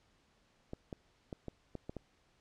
clicks, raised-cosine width 2 ms, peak -28 dBFS, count 7, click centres 0.734 / 0.928 / 1.328 / 1.483 / 1.753 / 1.895 / 1.967 s, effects pink hiss -71 dBFS RMS until 2.4 s + low-pass 6000 Hz 12 dB/octave

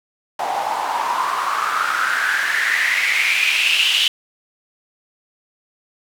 white noise with band-pass filter sweep, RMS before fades -19 dBFS, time 0.39-4.08 s, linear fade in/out 2 ms, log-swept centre 750 to 3100 Hz, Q 6.8, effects none

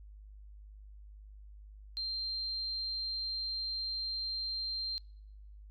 sine tone, 4163 Hz, C8, 10 cents flat, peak -34 dBFS, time 1.97-4.98 s, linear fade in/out 0 ms, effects noise-tail reverb RT60 0.8 s tail -25 dB re dry + added 51 Hz sine -49 dBFS peak until 5.7 s

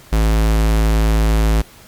square tone, 54.2 Hz, A1, 25 cents flat, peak -12 dBFS, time 0.12-1.62 s, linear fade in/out 10 ms, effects pink hiss -43 dBFS RMS until 1.87 s + MP3 96 kbps

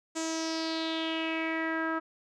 sawtooth tone with low-pass filter sweep, 323.3 Hz, E4, 34 cents flat, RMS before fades -32 dBFS, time 0.15-2 s, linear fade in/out 20 ms, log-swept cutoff 7300 to 1400 Hz, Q 4.7, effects none

